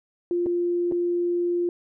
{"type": "tone with dropouts", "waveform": "sine", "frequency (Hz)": 349.2, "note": "F4", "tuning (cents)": 0, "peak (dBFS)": -21, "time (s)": [0.31, 1.69], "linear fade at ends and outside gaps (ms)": 1, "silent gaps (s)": [[0.461, 0.466], [0.914, 0.921]], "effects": []}